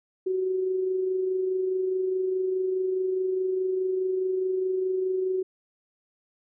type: tone with amplitude modulation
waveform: sine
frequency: 374 Hz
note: F#4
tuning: 19 cents sharp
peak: -22 dBFS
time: 0.26-5.43 s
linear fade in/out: 10 ms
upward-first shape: sine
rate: 24.8 Hz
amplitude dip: 35%
effects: none